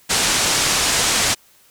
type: low-pass noise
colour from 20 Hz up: white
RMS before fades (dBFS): -18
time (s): 0.09-1.35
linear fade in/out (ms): 20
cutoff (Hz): 8500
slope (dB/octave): 24
effects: white hiss -53 dBFS RMS until 1.7 s